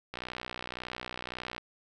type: click train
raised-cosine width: 0.3 ms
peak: -21 dBFS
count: 90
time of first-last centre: 0.14-1.58 s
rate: 61.8 Hz
effects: none